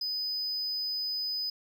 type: tone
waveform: triangle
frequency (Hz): 5000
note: D#8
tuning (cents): +8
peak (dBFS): -29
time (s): 0.01-1.5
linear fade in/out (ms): 5
effects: none